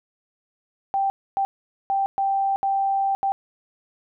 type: tone bursts at uneven times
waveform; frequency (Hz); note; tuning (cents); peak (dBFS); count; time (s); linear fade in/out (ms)
sine; 784; G5; 0; -19; 6; 0.94-1.1 / 1.37-1.45 / 1.9-2.06 / 2.18-2.56 / 2.63-3.15 / 3.23-3.32; 0
effects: none